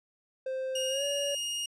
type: tone with pitch glide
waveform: triangle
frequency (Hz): 523.3 to 567.4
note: C5 to C#5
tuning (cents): 0 to +40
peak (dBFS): -29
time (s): 0.46-1.35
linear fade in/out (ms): 5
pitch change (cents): +140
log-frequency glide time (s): 0.89-1.04
type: tone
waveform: sawtooth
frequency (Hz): 2854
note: F7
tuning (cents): +37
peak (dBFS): -28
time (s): 0.75-1.66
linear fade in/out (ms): 5
effects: resampled to 24000 Hz